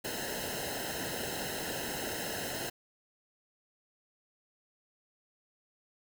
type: noise with comb filter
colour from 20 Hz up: pink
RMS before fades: -37 dBFS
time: 0.04-2.7 s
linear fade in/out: 10 ms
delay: 0.86 ms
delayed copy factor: -0.95
effects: none